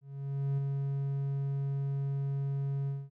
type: tone with ADSR envelope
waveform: triangle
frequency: 138.59 Hz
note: C#3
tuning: in tune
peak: -25 dBFS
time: 0.01-3.1 s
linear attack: 570 ms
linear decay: 7 ms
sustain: -3 dB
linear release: 220 ms
effects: none